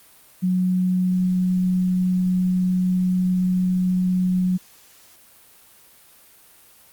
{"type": "tone", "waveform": "sine", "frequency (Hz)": 183, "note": "F#3", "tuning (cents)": -19, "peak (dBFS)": -17, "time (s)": [0.42, 4.58], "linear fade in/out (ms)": 20, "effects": ["white hiss -51 dBFS RMS until 6.92 s", "Opus 32 kbps"]}